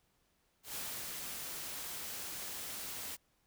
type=noise with ADSR envelope; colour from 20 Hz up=white; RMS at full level=-41 dBFS; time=0.63-3.17 s; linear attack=120 ms; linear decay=320 ms; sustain=-2 dB; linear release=28 ms; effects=pink hiss -75 dBFS RMS until 3.46 s